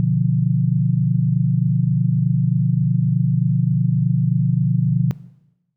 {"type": "chord", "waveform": "sine", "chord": "B diminished", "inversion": "none", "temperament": "equal", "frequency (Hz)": [123.47, 146.83, 174.61], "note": ["B2", "D3", "F3"], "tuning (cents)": [0, 0, 0], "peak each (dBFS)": -19, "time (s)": [0, 5.11], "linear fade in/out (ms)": 0, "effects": ["noise-tail reverb RT60 1.0 s tail -19 dB re dry"]}